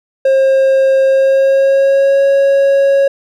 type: tone with pitch glide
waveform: triangle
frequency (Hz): 535 to 551.6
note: C5 to C#5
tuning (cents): +38 to -9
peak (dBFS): -5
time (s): 0.25-3.08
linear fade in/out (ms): 5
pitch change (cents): +53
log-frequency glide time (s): 1.05-2.23
effects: none